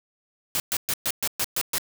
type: noise bursts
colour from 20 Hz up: white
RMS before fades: -25 dBFS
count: 8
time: 0.55-1.782 s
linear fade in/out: 0 ms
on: 49 ms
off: 120 ms
effects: none